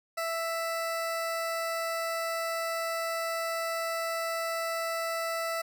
20% pulse tone, 661 Hz, E5, 5 cents sharp, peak -25 dBFS, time 0.17-5.62 s, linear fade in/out 10 ms, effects none

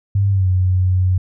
sine tone with pitch glide, 99.3 to 92.12 Hz, G2 to F#2, +23 to -7 cents, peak -12 dBFS, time 0.15-1.18 s, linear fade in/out 5 ms, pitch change -130 cents, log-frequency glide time 0.3-0.48 s, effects none

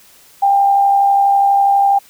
sine tone with amplitude modulation, 796 Hz, G5, 26 cents sharp, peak -7 dBFS, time 0.42-1.99 s, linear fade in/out 10 ms, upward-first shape sine, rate 72.2 Hz, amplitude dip 35%, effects white hiss -46 dBFS RMS until 2.09 s

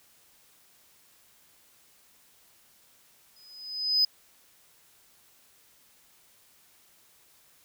sine tone with exponential growth, 5020 Hz, D#8, 15 cents sharp, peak -16 dBFS, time 3.36-4.05 s, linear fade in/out 5 ms, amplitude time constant 150 ms, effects tanh soft clip ceiling -17 dBFS + white hiss -61 dBFS RMS until 7.64 s

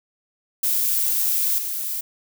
violet noise with level steps, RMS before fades -21 / -27 dBFS, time 0.63-2.01 s, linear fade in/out 5 ms, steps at 1.58 s, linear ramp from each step 5 ms, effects none

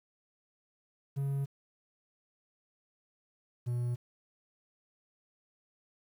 triangle tone pair in turn, 138.59 / 121.45 Hz, C#3 / B2, 0 / -29 cents, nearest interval major second, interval 229 cents, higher first, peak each -28 dBFS, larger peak neither, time 1.16-1.46 / 3.66-3.96 s, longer neither, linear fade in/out 20 ms, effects 10-bit

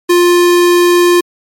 square tone, 351.2 Hz, F4, 10 cents sharp, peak -6 dBFS, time 0.09-1.21 s, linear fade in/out 10 ms, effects MP3 64 kbps

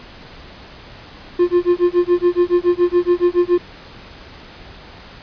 triangle tone with tremolo, 352.6 Hz, F4, 17 cents sharp, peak -7 dBFS, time 1.39-3.58 s, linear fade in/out 5 ms, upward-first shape sine, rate 7.1 Hz, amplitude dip 100%, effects pink hiss -39 dBFS RMS until 5.22 s + resampled to 11025 Hz

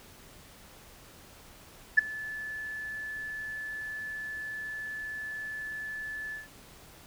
sine tone with ADSR envelope, 1735 Hz, A6, 25 cents flat, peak -12 dBFS, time 1.97-6.48 s, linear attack 16 ms, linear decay 10 ms, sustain -23 dB, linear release 150 ms, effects tanh soft clip ceiling -9 dBFS + pink hiss -53 dBFS RMS until 7.06 s

